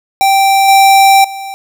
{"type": "tone with level steps", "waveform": "square", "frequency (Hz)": 782, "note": "G5", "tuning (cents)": -4, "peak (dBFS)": [-7, -4, -22], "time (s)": [0.21, 1.54], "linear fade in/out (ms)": 0, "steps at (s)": [0.68, 1.24], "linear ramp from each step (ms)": 5, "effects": []}